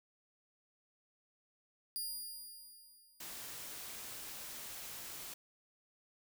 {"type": "tone with exponential decay", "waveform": "10% pulse", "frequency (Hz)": 4838, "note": "D#8", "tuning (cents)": -49, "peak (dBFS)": -30, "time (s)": [1.96, 3.67], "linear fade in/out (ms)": 0, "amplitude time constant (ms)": 370}
{"type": "noise", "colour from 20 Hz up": "white", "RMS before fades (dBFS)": -47, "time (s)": [3.2, 5.34], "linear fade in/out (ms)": 5}
{"effects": []}